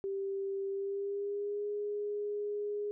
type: tone with pitch glide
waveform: sine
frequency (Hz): 392 to 413.4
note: G4 to G#4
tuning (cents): 0 to -8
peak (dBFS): -33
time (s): 0.04-2.91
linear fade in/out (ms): 0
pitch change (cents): +92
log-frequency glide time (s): 0.69-1.67
effects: none